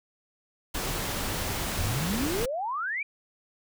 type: noise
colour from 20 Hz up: pink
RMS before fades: -31 dBFS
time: 0.74-2.46 s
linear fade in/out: 10 ms
type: exponential sweep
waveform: sine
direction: up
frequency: 80.1 to 2408 Hz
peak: -28 dBFS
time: 1.78-3.03 s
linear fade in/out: 5 ms
effects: none